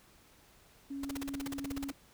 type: tone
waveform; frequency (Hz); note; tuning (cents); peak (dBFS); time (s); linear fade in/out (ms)
sine; 277.2; C#4; 0; -37; 0.9-1.92; 10
type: noise bursts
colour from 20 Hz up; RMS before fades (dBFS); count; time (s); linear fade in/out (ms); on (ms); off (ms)
pink; -40; 15; 1.03-1.905; 5; 21; 40
effects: pink hiss -62 dBFS RMS until 2.13 s